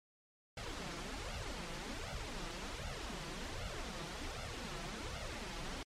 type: noise with flanger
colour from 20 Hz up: pink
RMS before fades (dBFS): -43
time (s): 0.57-5.83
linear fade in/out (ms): 2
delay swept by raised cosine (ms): 1.4 to 6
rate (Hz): 1.3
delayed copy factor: +0.85
effects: low-pass 6000 Hz 12 dB/octave + MP3 64 kbps